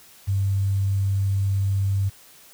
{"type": "tone with quantisation", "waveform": "sine", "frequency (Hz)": 98, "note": "G2", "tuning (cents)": 0, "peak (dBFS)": -19, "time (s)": [0.27, 2.1], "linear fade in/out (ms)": 20, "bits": 8, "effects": ["white hiss -50 dBFS RMS until 2.53 s"]}